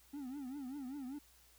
triangle tone with vibrato, 270.3 Hz, C#4, 44 cents flat, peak -40 dBFS, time 0.13-1.19 s, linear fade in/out 10 ms, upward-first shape triangle, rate 5.1 Hz, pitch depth 180 cents each way, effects added 60 Hz sine -69 dBFS peak until 1.58 s + white hiss -66 dBFS RMS until 1.58 s

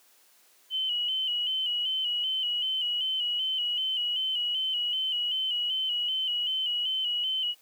sine tone with vibrato, 2992 Hz, F#7, 19 cents sharp, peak -26 dBFS, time 0.7-7.55 s, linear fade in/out 50 ms, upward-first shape square, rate 2.6 Hz, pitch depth 44 cents each way, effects white hiss -61 dBFS RMS until 7.61 s + high-pass 300 Hz 12 dB/octave

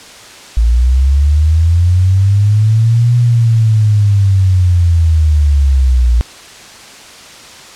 sine linear two-way sweep, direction up then down, 55 to 121.2 to 57.6 Hz, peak -6 dBFS, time 0.57-6.21 s, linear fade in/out 0 ms, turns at 3.16 s, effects white hiss -34 dBFS RMS until 7.75 s + low-pass 7000 Hz 12 dB/octave

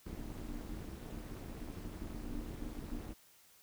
brown noise with amplitude modulation, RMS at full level -40 dBFS, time 0.05-3.14 s, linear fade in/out 20 ms, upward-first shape sine, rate 266 Hz, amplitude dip 95%, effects white hiss -64 dBFS RMS until 3.62 s

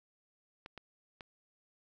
clicks, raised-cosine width 0.3 ms, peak -30 dBFS, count 3, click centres 0.661 / 0.777 / 1.208 s, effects none

